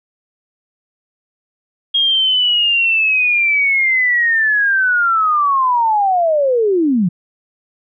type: linear sweep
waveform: sine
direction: down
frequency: 3266 to 163 Hz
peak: -11 dBFS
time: 1.94-7.09 s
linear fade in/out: 10 ms
effects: none